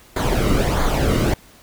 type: noise with flanger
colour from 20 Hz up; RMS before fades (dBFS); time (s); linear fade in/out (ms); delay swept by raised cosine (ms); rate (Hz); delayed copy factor
brown; -18; 0.16-1.34; 5; 0.36 to 1.21; 1.5; -0.6
effects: pink hiss -48 dBFS RMS until 1.62 s